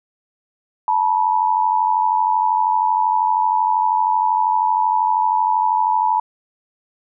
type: tone pair together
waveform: sine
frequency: 875 / 967.8 Hz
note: A5 / B5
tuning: -10 / -35 cents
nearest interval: major second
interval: 175 cents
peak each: -17 dBFS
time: 0.88-6.2 s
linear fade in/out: 2 ms
effects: none

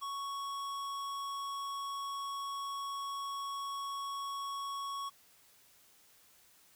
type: tone with hard clipping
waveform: sine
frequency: 1111 Hz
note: C#6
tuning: 4 cents sharp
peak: -39 dBFS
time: 0.01-5.1 s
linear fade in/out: 20 ms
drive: 15 dB
effects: white hiss -64 dBFS RMS until 6.75 s

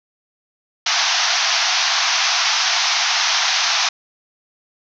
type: band-pass noise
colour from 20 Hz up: white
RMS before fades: -18 dBFS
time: 0.86-3.89 s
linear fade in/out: 5 ms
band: 670 to 6200 Hz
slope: 96 dB/octave
effects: none

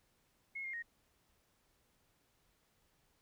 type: tone with pitch steps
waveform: sine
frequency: 2170 / 2122 / 1868 Hz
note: C#7 / C7 / A#6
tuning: -37 / +24 / +3 cents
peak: -40 dBFS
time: 0.55-0.826 s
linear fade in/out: 10 ms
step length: 92 ms
effects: pink hiss -75 dBFS RMS until 3.21 s

